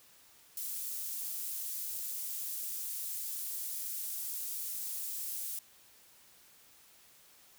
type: high-pass noise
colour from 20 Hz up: pink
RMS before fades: -39 dBFS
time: 0.57-5.59 s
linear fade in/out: 2 ms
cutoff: 11000 Hz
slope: 12 dB/octave
effects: white hiss -61 dBFS RMS until 7.58 s